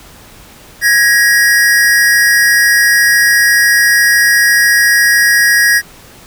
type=tone pair together; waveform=square; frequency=1659 / 1893 Hz; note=G#6 / A#6; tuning=-2 / +26 cents; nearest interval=major second; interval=228 cents; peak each=-10 dBFS; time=0.81-5.82 s; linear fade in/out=50 ms; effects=pink hiss -38 dBFS RMS until 6.26 s